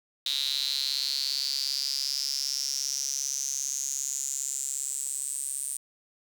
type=tone with high-pass filter sweep; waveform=sawtooth; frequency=137.4 Hz; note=C#3; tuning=15 cents flat; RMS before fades=-31 dBFS; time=0.26-5.77 s; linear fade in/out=2 ms; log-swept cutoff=3800 to 8800 Hz; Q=9.3; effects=none